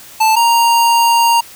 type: tone pair in turn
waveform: square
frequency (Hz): 880 / 932.3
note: A5 / A#5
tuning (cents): 0 / 0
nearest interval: minor second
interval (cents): 100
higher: second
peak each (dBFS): -9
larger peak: neither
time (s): 0.2-0.36 / 0.36-1.41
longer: second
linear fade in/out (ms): 10
effects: white hiss -37 dBFS RMS until 1.55 s